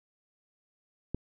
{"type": "click", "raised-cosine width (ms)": 3, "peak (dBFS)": -19, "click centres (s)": 1.146, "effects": []}